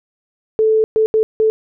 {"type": "tone bursts at uneven times", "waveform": "sine", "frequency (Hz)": 438.1, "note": "A4", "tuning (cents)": -7, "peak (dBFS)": -10, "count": 4, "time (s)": [[0.59, 0.84], [0.96, 1.06], [1.14, 1.23], [1.4, 1.5]], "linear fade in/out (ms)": 0, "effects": []}